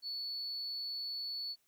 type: tone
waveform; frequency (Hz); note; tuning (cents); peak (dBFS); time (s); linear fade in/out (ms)
sine; 4435; C#8; 0; -36; 0.02-1.56; 50
effects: tanh soft clip ceiling -34 dBFS + white hiss -75 dBFS RMS until 1.67 s